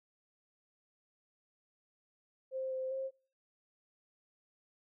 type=tone with pitch steps; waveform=sine; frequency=525 / 521 / 532 Hz; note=C5 / C5 / C5; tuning=+6 / -7 / +29 cents; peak=-35 dBFS; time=2.51-3.11 s; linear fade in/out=50 ms; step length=200 ms; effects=noise-tail reverb RT60 0.5 s tail -26 dB re dry